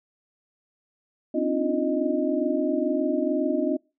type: tone cluster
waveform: sine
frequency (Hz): 258.2 / 283.1 / 305.3 / 348.2 / 620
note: C4 / C#4 / D#4 / F4 / D#5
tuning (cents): -23 / +37 / -33 / -5 / -6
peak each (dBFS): -28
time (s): 1.34-3.77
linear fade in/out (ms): 10
effects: noise-tail reverb RT60 0.3 s tail -26 dB re dry